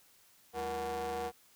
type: ring-modulated tone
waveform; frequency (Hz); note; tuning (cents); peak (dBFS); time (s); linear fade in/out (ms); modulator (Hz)
40% pulse; 132; C3; +16; -31; 0.53-1.32; 50; 607
effects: white hiss -64 dBFS RMS until 1.55 s